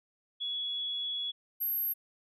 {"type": "tone pair in turn", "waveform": "sine", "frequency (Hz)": [3374, 12567], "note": ["G#7", "G9"], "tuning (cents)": [27, 3], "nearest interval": "octave + major seventh", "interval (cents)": 2276, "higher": "second", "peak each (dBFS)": [-32, -29], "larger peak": "second", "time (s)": [[0.4, 1.32], [1.6, 1.94]], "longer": "first", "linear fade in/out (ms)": 20, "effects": []}